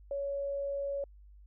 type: tone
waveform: sine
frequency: 560 Hz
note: C#5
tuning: 18 cents sharp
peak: -32 dBFS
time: 0.11-1.04 s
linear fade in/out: 2 ms
effects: added 50 Hz sine -52 dBFS peak until 1.46 s